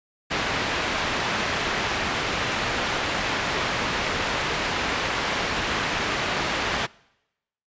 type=low-pass noise; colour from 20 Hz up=white; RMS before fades=-26 dBFS; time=0.3-6.87 s; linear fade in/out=20 ms; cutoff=2500 Hz; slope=12 dB/octave; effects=noise-tail reverb RT60 0.9 s tail -24 dB re dry + resampled to 16000 Hz